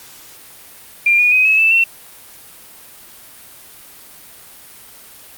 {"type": "tone with pitch steps", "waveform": "sine", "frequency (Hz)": [2391, 2451, 2513, 2576, 2641, 2707], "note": ["D7", "D#7", "D#7", "E7", "E7", "E7"], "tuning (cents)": [30, -27, 17, -41, 3, 45], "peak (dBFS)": -9, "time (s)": [1.06, 1.84], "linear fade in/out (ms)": 5, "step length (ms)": 130, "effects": ["white hiss -40 dBFS RMS until 5.37 s", "Opus 48 kbps"]}